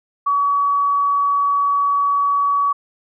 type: tone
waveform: sine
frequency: 1134 Hz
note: C#6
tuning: 39 cents sharp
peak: -14 dBFS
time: 0.26-2.73 s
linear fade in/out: 10 ms
effects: none